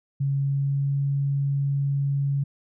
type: tone with pitch glide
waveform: sine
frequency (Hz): 138.59 to 139.8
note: C#3 to C#3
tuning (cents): 0 to +15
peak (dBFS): -21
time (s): 0.2-2.44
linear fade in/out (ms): 10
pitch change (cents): +15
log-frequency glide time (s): 0.35-0.98
effects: none